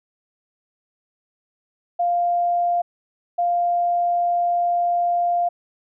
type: tone bursts at uneven times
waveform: sine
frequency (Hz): 698.5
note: F5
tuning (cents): 0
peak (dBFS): -17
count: 2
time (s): 1.99-2.82 / 3.38-5.49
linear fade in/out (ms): 10
effects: none